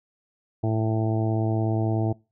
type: harmonic tone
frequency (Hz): 110.4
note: A2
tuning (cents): +6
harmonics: 1 / 2 / 3 / 4 / 5 / 6 / 7 / 8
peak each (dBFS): -23 / -32 / -28 / -35 / -42 / -32 / -36 / -44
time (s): 0.63-2.13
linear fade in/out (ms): 10
effects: noise-tail reverb RT60 0.3 s tail -24 dB re dry